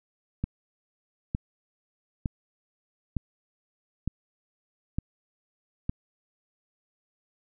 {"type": "click train", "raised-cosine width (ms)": 5, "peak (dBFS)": -15, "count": 7, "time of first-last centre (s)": [0.44, 5.895], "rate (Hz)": 1.1, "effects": []}